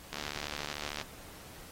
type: click train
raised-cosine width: 0.2 ms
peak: -19 dBFS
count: 66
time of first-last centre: 0.13-1.013 s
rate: 73.6 Hz
effects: pink hiss -51 dBFS RMS until 1.71 s + AAC 48 kbps